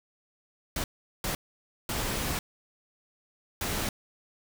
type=noise bursts at uneven times; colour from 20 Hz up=pink; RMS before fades=-31 dBFS; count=4; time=0.76-0.84 / 1.24-1.35 / 1.89-2.39 / 3.61-3.89 s; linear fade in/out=2 ms; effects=none

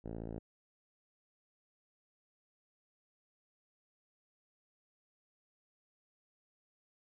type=tone with low-pass filter; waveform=5% pulse; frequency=56 Hz; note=A1; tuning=31 cents sharp; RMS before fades=-43 dBFS; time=0.04-0.39 s; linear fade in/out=10 ms; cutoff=480 Hz; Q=0.56; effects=none

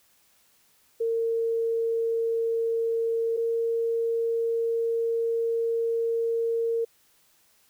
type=tone pair in turn; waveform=sine; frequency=457.4 / 460 Hz; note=A#4 / A#4; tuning=-33 / -23 cents; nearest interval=unison; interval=10 cents; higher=second; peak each=-23 dBFS; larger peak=neither; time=1-3.37 / 3.37-6.85 s; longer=second; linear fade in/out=10 ms; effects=white hiss -63 dBFS RMS until 7.69 s

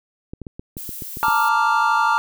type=clicks; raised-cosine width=3 ms; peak=-20 dBFS; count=9; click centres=0.335 / 0.417 / 0.468 / 0.595 / 0.769 / 0.892 / 1.022 / 1.171 / 1.283 s
type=noise; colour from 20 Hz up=violet; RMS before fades=-33 dBFS; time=0.77-1.49 s; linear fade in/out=5 ms
type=chord; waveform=triangle; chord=Bb major seventh; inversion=third; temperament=equal; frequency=880 / 932.3 / 1174.7 / 1396.9 Hz; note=A5 / Bb5 / D6 / F6; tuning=0 / 0 / 0 / 0 cents; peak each=-19 dBFS; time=1.23-2.18 s; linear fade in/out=0 ms
effects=none

